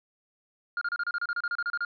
triangle tone bursts, 1413 Hz, F6, 20 cents sharp, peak -25 dBFS, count 15, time 0.77-1.849 s, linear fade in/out 2 ms, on 43 ms, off 31 ms, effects resampled to 11025 Hz + 11-bit

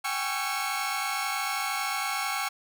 sawtooth tone cluster, 769 / 822 / 1113 / 1345 / 2197 Hz, G5 / G#5 / C#6 / E6 / C#7, -33 / -18 / +7 / +34 / -16 cents, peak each -31 dBFS, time 0.04-2.49 s, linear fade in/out 10 ms, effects none

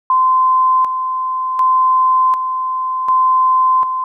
sine tone with tremolo, 1033 Hz, C6, 22 cents flat, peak -9 dBFS, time 0.1-4.04 s, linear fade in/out 2 ms, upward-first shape square, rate 0.67 Hz, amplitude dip 55%, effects none

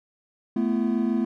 triangle chord, A suspended second, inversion none, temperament equal with one note detuned, 220 / 246.9 / 337.7 Hz, A3 / B3 / E4, 0 / 0 / +42 cents, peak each -22 / -23 / -26 dBFS, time 0.56-1.25 s, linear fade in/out 5 ms, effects tanh soft clip ceiling -10 dBFS

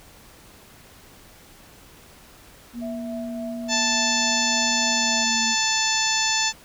sine tone with pitch glide, 238.1 to 228.9 Hz, A#3 to A#3, +37 to -31 cents, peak -29 dBFS, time 2.73-5.56 s, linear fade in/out 50 ms, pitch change -68 cents, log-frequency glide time 4.88-5.43 s
sine tone with tremolo, 659.3 Hz, E5, in tune, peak -31 dBFS, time 2.81-5.25 s, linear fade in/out 20 ms, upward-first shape sine, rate 3.5 Hz, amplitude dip 45%
harmonic tone, 880 Hz, A5, in tune, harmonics 1 / 2 / 3 / 4 / 5 / 6 / 7 / 8, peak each -28 / -28 / -28 / -28 / -28 / -28 / -28 / -28 dBFS, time 3.68-6.53 s, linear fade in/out 50 ms
effects pink hiss -49 dBFS RMS until 6.64 s

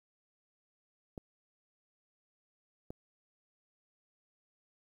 clicks, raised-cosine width 2 ms, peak -29 dBFS, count 2, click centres 1.178 / 2.905 s, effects 10-bit

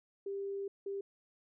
sine tone bursts at uneven times, 396 Hz, G4, 18 cents sharp, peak -36 dBFS, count 2, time 0.26-0.68 / 0.86-1.01 s, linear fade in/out 5 ms, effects none

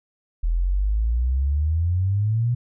sine exponential sweep, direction up, 40.1 to 123.47 Hz, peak -18 dBFS, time 0.43-2.55 s, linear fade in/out 10 ms, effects none

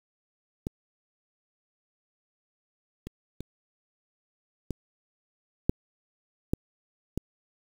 clicks, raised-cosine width 3 ms, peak -17 / -25 / -24 / -18 / -8 / -11 / -16 dBFS, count 7, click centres 0.669 / 3.07 / 3.406 / 4.707 / 5.695 / 6.535 / 7.176 s, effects 7-bit

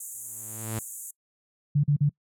white high-pass noise, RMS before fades -34 dBFS, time 0-1.11 s, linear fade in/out 5 ms, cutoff 6700 Hz, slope 96 dB/octave
sawtooth tone with exponential growth, 110.6 Hz, A2, 9 cents sharp, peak -24 dBFS, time 0.14-0.79 s, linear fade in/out 5 ms, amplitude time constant 140 ms
sine tone bursts, 145.3 Hz, D3, 18 cents flat, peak -18 dBFS, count 3, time 1.75-2.094 s, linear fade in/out 10 ms, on 88 ms, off 40 ms
effects noise-tail reverb RT60 0.1 s tail -25 dB re dry + low-pass 11000 Hz 12 dB/octave

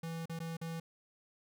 square tone with dropouts, 164.81 Hz, E3, in tune, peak -39 dBFS, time 0.03-0.8 s, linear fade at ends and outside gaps 5 ms, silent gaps 0.257-0.295 / 0.391-0.401 / 0.569-0.613 s, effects none

